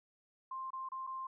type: tone with dropouts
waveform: sine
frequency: 1052 Hz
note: C6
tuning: 9 cents sharp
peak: -39 dBFS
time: 0.51-1.27 s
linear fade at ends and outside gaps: 5 ms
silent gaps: 0.705-0.731 / 0.889-0.918 / 1.068-1.072 s
effects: none